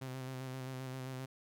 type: tone with vibrato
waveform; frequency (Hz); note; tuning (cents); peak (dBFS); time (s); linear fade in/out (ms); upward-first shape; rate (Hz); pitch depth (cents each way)
sawtooth; 130.2; C3; -8; -37; 0.01-1.26; 10; square; 7.6; 23
effects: none